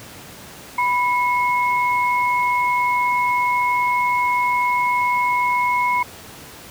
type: tone pair together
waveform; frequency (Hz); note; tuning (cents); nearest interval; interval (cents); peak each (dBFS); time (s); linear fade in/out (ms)
sine; 986.2 / 2176; B5 / C#7; -3 / -33; octave + major second; 1370; -17 / -22; 0.78-6.03; 5
effects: pink hiss -39 dBFS RMS until 6.7 s + high-pass 80 Hz 12 dB/octave